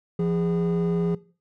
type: tone pair together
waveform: triangle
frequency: 172.06 / 410 Hz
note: F3 / G#4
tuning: -26 / -22 cents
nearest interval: octave + minor third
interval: 1504 cents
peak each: -19 / -23 dBFS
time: 0.19-1.15 s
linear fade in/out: 5 ms
effects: noise-tail reverb RT60 0.4 s tail -21 dB re dry + tanh soft clip ceiling -17 dBFS